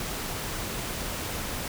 pink noise, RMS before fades -33 dBFS, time 0-1.68 s, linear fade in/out 2 ms, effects none

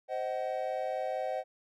triangle chord, C diminished, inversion none, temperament just, 523.3 / 627.9 / 753.5 Hz, C5 / Eb5 / Gb5, 0 / +16 / +31 cents, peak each -34 dBFS, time 0.08-1.44 s, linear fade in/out 50 ms, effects none

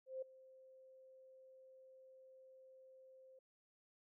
sine tone with ADSR envelope, 523.3 Hz, C5, in tune, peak -40 dBFS, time 0.06-3.39 s, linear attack 160 ms, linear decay 7 ms, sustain -20 dB, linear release 4 ms, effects none

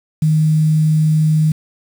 sine tone with quantisation, 155.56 Hz, D#3, in tune, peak -10 dBFS, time 0.22-1.52 s, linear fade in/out 5 ms, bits 6, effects none

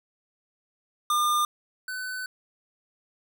square tone pair in turn, 1204 / 1507.8 Hz, D6 / F#6, +43 / +32 cents, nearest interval major third, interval 389 cents, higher second, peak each -22 / -32 dBFS, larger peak first, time 1.1-1.45 / 1.88-2.26 s, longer second, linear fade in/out 2 ms, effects none

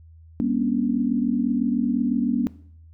sine tone cluster, 199.5 / 239.7 / 267.6 / 285.6 Hz, G3 / A#3 / C4 / D4, +31 / +48 / +39 / -48 cents, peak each -28 / -22 / -30 / -26 dBFS, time 0.4-2.47 s, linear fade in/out 0 ms, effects noise-tail reverb RT60 0.6 s tail -18 dB re dry + added 81 Hz sine -45 dBFS peak until 2.93 s

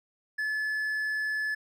triangle tone, 1725 Hz, A6, 35 cents flat, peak -26 dBFS, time 0.38-1.55 s, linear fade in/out 10 ms, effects none

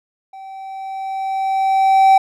triangle tone with level ramp, 772 Hz, G5, 27 cents flat, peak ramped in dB -31 to -4 dBFS, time 0.33-2.18 s, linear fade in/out 5 ms, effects none

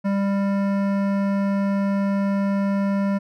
sine tone with hard clipping, 198.2 Hz, G3, 19 cents sharp, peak -21 dBFS, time 0.04-3.19 s, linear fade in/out 20 ms, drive 15 dB, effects none

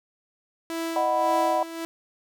sawtooth tone with tremolo, 329.9 Hz, E4, 1 cent sharp, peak -23 dBFS, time 0.7-1.85 s, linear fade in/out 0 ms, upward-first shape sine, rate 1.8 Hz, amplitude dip 65%
sine chord, B major, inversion first, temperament just, 617.4 / 740.8 / 987.8 Hz, D#5 / F#5 / B5, -14 / +2 / 0 cents, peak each -25 dBFS, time 0.96-1.63 s, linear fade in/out 2 ms
effects none

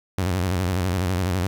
sawtooth tone with vibrato, 91.2 Hz, F#2, 24 cents flat, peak -17 dBFS, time 0.18-1.47 s, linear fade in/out 0 ms, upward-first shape square, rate 12 Hz, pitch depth 89 cents each way, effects 9-bit

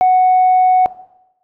sine tone, 740 Hz, F#5, in tune, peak -6 dBFS, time 0.01-0.86 s, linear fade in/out 0 ms, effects noise-tail reverb RT60 0.9 s tail -17 dB re dry + tanh soft clip ceiling -5 dBFS

